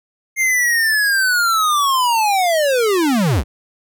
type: linear sweep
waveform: square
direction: down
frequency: 2125 to 46 Hz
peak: -14 dBFS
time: 0.36-3.44 s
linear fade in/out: 50 ms
effects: none